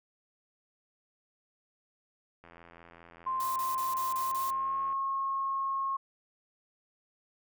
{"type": "click train", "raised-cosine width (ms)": 0.5, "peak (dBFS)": -37, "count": 212, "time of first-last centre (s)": [2.44, 4.925], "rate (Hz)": 84.9}
{"type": "tone with pitch glide", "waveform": "sine", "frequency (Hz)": [1046.5, 1084.7], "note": ["C6", "C#6"], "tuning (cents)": [0, -38], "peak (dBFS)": -29, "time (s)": [3.26, 5.97], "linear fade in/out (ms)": 10, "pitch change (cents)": 62, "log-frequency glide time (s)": [4.2, 4.81]}
{"type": "noise bursts", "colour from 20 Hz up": "blue", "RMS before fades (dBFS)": -41, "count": 6, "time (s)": [3.4, 4.505], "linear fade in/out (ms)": 2, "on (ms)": 160, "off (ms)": 29}
{"effects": []}